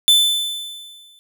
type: tone with exponential decay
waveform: 45% pulse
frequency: 3520 Hz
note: A7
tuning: in tune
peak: -8 dBFS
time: 0.08-1.19 s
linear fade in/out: 0 ms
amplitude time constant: 240 ms
effects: none